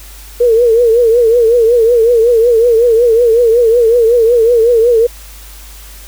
sine tone with vibrato, 466.2 Hz, A#4, in tune, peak -5 dBFS, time 0.4-5.07 s, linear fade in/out 10 ms, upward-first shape triangle, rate 5.4 Hz, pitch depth 110 cents each way, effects added 50 Hz sine -32 dBFS peak until 6.07 s + white hiss -36 dBFS RMS until 6.07 s

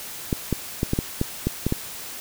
clicks, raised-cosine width 3 ms, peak -8 dBFS, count 9, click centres 0.328 / 0.527 / 0.831 / 0.934 / 0.989 / 1.214 / 1.47 / 1.666 / 1.724 s, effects white hiss -36 dBFS RMS until 2.2 s

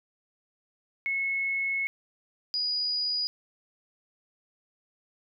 sine tone pair in turn, 2188 / 4912 Hz, C#7 / D#8, -23 / -23 cents, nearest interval octave + major second, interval 1400 cents, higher second, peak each -26 dBFS, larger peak neither, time 1.06-1.87 / 2.54-3.27 s, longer first, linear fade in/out 0 ms, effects none

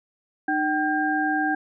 sine tone cluster, 304.7 / 769 / 1603 Hz, D#4 / G5 / G6, -36 / -33 / +38 cents, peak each -25 dBFS, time 0.48-1.55 s, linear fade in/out 5 ms, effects none

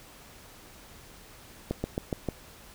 slowing click train, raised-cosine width 2 ms, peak -15 dBFS, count 5, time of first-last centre 1.71-2.287 s, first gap 130 ms, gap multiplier 1.07, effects pink hiss -51 dBFS RMS until 2.74 s

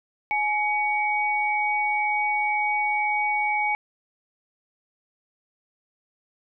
sine tone pair together, 841 / 2249 Hz, G#5 / C#7, +22 / +24 cents, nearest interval octave + perfect fourth, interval 1702 cents, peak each -24 dBFS, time 0.31-3.75 s, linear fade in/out 0 ms, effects none

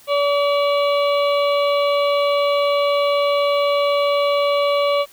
harmonic tone with a mistuned harmonic, 572 Hz, D5, 46 cents flat, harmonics 1 / 2 / 4 / 5 / 6 / 7, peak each -16 / -22 / -28 / -30 / -32 / -33 dBFS, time 0.07-5.06 s, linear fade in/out 50 ms, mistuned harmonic 7, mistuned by +16 cents, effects white hiss -48 dBFS RMS until 5.12 s

